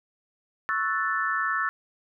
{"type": "chord", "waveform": "sine", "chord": "F# minor seventh", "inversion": "second", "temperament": "equal", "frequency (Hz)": [1108.7, 1318.5, 1480, 1760], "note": ["C#6", "E6", "F#6", "A6"], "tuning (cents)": [0, 0, 0, 0], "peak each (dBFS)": [-31, -28, -32, -28], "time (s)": [0.69, 1.69], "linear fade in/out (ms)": 0, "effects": []}